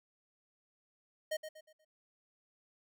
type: tone with echo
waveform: square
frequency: 622.3 Hz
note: D#5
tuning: in tune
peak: -34 dBFS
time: 1.31-1.37 s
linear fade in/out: 10 ms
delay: 120 ms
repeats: 4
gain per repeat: -9 dB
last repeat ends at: 1.85 s
effects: none